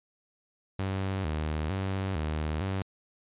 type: tone with vibrato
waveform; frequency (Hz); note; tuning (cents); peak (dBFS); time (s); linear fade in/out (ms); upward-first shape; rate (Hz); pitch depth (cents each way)
sawtooth; 86.1; F2; -24; -25; 0.79-2.82; 0; square; 1.1; 190
effects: resampled to 8000 Hz